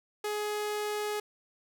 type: tone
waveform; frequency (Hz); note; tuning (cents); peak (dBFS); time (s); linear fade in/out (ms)
sawtooth; 419.4; G#4; +17; -27; 0.24-1.2; 5
effects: none

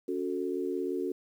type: tone cluster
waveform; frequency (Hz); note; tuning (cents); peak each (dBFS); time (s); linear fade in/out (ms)
sine; 280.2 / 366.1 / 443.4; C#4 / F#4 / A4; +19 / -18 / +13; -35 / -32 / -36; 0.08-1.12; 5
effects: 10-bit

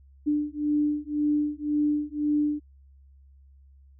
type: beating tone pair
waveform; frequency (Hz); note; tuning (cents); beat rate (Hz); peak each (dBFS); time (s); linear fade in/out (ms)
sine; 295.7 / 297.6; D4 / D4; +12 / +23; 1.9; -26; 0.26-2.6; 20
effects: added 68 Hz sine -51 dBFS peak until 3.99 s

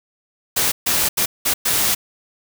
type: noise bursts at uneven times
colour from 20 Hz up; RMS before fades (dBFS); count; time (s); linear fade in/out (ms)
white; -18; 5; 0.56-0.72 / 0.86-1.09 / 1.17-1.26 / 1.45-1.54 / 1.65-1.95; 10
effects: none

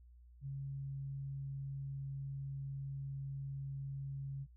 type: tone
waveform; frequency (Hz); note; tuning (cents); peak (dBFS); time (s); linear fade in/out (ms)
sine; 137.4; C#3; -15; -40; 0.41-4.47; 50
effects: added 60 Hz sine -57 dBFS peak until 4.56 s

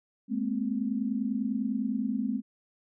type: tone cluster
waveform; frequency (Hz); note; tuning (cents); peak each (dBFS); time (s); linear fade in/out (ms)
sine; 210.2 / 230.5 / 260.3; G#3 / A#3 / C4; +21 / -19 / -9; -31 / -33 / -31; 0.28-2.42; 50
effects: none

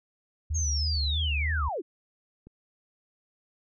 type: tone with vibrato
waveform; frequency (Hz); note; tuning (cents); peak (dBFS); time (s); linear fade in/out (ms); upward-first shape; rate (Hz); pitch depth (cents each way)
sine; 75.3; D2; +44; -26; 0.5-1.69; 10; triangle; 3.2; 110
type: linear sweep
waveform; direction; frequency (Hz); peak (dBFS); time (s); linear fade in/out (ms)
sine; down; 6580 to 270; -29; 0.54-1.82; 20
type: click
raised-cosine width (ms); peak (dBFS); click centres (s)
3; -35; 2.47
effects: none

